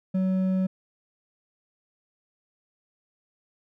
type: tone with hard clipping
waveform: sine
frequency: 187.5 Hz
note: F#3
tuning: 23 cents sharp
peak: -23 dBFS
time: 0.14-0.67 s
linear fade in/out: 10 ms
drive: 5 dB
effects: none